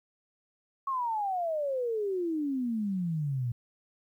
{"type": "exponential sweep", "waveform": "sine", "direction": "down", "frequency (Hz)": [1108.7, 116.54], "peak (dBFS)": -28, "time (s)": [0.87, 3.52], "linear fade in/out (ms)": 5, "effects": ["11-bit"]}